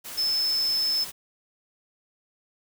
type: tone in noise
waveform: sine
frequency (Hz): 5250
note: E8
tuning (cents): -8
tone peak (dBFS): -22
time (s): 0.17-1.05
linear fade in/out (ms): 20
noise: white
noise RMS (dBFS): -38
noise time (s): 0.04-1.12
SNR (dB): +13
effects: none